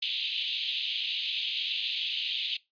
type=band-pass noise; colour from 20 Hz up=pink; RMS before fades=-32 dBFS; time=0.02-2.57 s; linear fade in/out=5 ms; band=2800 to 3900 Hz; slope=48 dB/octave; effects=noise-tail reverb RT60 0.2 s tail -21 dB re dry + resampled to 11025 Hz